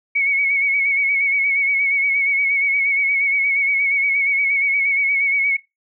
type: tone with vibrato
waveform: sine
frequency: 2224 Hz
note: C#7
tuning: 5 cents sharp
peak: -15 dBFS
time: 0.15-5.57 s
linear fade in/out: 10 ms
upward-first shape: sine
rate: 8.5 Hz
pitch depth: 44 cents each way
effects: noise-tail reverb RT60 0.2 s tail -19 dB re dry